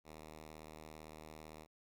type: tone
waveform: 5% pulse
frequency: 77.78 Hz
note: D#2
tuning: in tune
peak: -40 dBFS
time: 0.04-1.67 s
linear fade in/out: 50 ms
effects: none